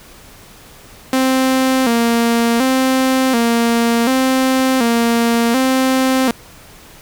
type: tone with vibrato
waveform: sawtooth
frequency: 246.9 Hz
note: B3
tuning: in tune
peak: -8 dBFS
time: 1.13-6.31 s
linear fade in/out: 2 ms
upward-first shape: square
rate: 0.68 Hz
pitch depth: 100 cents each way
effects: pink hiss -41 dBFS RMS until 7.01 s